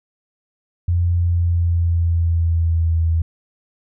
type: tone with pitch glide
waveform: sine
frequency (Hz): 86.9 to 82.07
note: F2 to E2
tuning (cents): -8 to -7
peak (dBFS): -14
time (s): 0.88-3.22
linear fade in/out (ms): 5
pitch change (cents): -99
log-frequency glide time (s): 1.14-3.01
effects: none